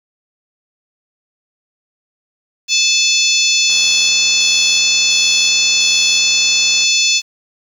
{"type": "harmonic tone", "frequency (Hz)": 870, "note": "A5", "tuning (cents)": -20, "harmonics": [3, 4, 5, 6, 7, 8], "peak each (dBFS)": [-16, -17, -18, -19, -19, -20], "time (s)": [2.68, 7.22], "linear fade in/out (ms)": 50}
{"type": "click train", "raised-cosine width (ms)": 0.5, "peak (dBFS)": -21, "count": 227, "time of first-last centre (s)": [3.7, 6.835], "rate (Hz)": 72.1}
{"type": "tone bursts", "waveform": "triangle", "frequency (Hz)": 3394, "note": "G#7", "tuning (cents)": 37, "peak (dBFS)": -20, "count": 4, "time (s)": [3.7, 6.19], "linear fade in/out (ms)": 5, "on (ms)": 390, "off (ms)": 310}
{"effects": ["7-bit"]}